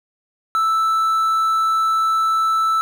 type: tone with quantisation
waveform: triangle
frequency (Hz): 1318.5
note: E6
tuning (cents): 0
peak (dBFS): -13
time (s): 0.55-2.81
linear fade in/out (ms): 0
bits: 7
effects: none